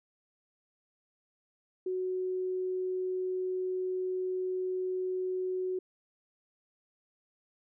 sine tone, 370 Hz, F#4, in tune, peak -30 dBFS, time 1.86-5.79 s, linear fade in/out 5 ms, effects none

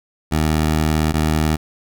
15% pulse tone pair in turn, 77.78 / 77.78 Hz, D#2 / D#2, 0 / 0 cents, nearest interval unison, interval 0 cents, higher neither, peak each -9 dBFS, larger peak neither, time 0.31-1.13 / 1.13-1.57 s, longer first, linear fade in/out 20 ms, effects none

